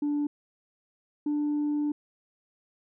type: tone pair in turn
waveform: sine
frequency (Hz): 292.3 / 295.2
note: D4 / D4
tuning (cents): -8 / +9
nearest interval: unison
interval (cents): 17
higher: second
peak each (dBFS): -23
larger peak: neither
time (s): 0.02-0.27 / 1.26-1.92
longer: second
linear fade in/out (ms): 5
effects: tanh soft clip ceiling -23 dBFS